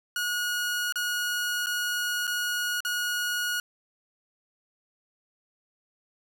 sawtooth tone with dropouts, 1449 Hz, F#6, 37 cents flat, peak -23 dBFS, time 0.16-3.6 s, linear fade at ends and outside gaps 2 ms, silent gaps 0.924-0.957 / 1.661-1.668 / 2.27-2.276 / 2.805-2.849 s, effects none

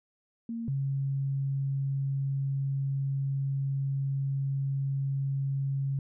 sine tone pair in turn, 230.6 / 137.12 Hz, A#3 / C#3, -19 / -18 cents, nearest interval major sixth, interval 899 cents, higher first, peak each -32 / -27 dBFS, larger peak second, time 0.49-0.68 / 0.68-5.99 s, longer second, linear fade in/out 2 ms, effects none

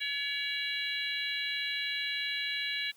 harmonic tone with a mistuned harmonic, 567 Hz, C#5, 39 cents sharp, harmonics 3 / 4 / 5 / 6 / 7, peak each -38 / -36 / -39 / -40 / -37 dBFS, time 0-2.92 s, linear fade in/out 20 ms, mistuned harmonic 6, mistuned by -39 cents, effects white hiss -62 dBFS RMS until 2.96 s

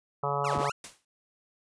harmonic tone, 142.1 Hz, C#3, 43 cents sharp, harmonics 1 / 3 / 4 / 5 / 6 / 7 / 8 / 9, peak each -35 / -35 / -35 / -35 / -35 / -35 / -35 / -35 dBFS, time 0.23-0.7 s, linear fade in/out 5 ms
30% pulse linear two-way sweep, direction down then up, 1480 to 41.2 to 1480 Hz, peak -29 dBFS, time 0.44-0.72 s, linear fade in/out 10 ms, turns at 0.58 s
white noise with exponential decay, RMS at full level -38 dBFS, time 0.84-1.05 s, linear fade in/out 2 ms, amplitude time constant 44 ms
effects resampled to 22050 Hz

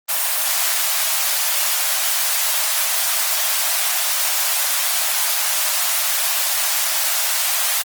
white high-pass noise, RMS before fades -19 dBFS, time 0.08-7.83 s, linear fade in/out 20 ms, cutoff 580 Hz, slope 96 dB/octave, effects Opus 24 kbps

